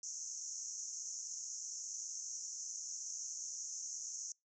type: band-pass noise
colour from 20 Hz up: pink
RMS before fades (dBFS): -45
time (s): 0.03-4.32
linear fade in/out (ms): 2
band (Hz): 5800 to 6900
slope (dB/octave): 96
effects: noise-tail reverb RT60 0.2 s tail -25 dB re dry